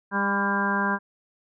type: harmonic tone with a mistuned harmonic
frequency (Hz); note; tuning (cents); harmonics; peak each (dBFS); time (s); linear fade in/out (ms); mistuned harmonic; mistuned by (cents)
200; G3; +35; 1 / 2 / 3 / 4 / 5 / 6 / 7 / 8; -27 / -34 / -36 / -34 / -27 / -35 / -32 / -27; 0.11-0.99; 50; 6; -52
effects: none